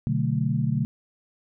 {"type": "chord", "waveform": "sine", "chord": "B minor seventh", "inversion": "none", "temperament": "equal with one note detuned", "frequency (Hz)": [124.11, 146.83, 185, 220], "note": ["B2", "D3", "F#3", "A3"], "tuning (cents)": [9, 0, 0, 0], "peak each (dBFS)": [-26, -25, -31, -28], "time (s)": [0.07, 0.85], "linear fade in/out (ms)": 0, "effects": []}